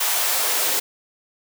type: noise with high-pass filter sweep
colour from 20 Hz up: white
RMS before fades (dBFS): -21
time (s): 0-0.8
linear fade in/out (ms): 10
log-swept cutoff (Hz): 790 to 380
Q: 1.4
effects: none